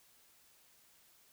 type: silence
effects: white hiss -66 dBFS RMS until 1.32 s